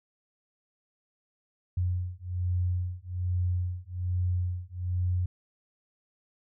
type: beating tone pair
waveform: sine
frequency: 89.3 / 90.5 Hz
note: F2 / F#2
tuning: +39 / -38 cents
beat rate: 1.2 Hz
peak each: -30 dBFS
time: 1.77-5.26 s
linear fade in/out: 5 ms
effects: none